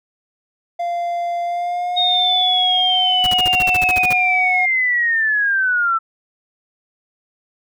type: tone with pitch glide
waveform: triangle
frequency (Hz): 693 to 734.2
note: F5 to F#5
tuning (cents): -14 to -14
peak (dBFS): -17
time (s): 0.79-4.66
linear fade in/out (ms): 10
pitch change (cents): +100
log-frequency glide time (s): 1.43-2.35
type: linear sweep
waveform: sine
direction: down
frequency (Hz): 3729 to 1318.5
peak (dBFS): -14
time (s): 1.96-5.99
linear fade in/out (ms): 20
type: noise bursts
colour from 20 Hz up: pink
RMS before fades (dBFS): -25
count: 13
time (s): 3.24-4.128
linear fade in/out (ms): 0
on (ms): 24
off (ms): 48
effects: none